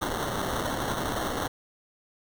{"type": "noise with sample-and-hold", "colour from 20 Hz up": "white", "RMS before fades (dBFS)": -30, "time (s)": [0.01, 1.48], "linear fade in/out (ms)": 10, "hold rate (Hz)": 2450, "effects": []}